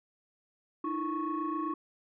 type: tone cluster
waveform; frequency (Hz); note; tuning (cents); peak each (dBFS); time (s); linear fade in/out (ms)
sine; 305.4 / 333.1 / 1105; D#4 / E4 / C#6; -32 / +18 / -6; -34 / -35 / -33; 0.84-1.74; 5
effects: tanh soft clip ceiling -25 dBFS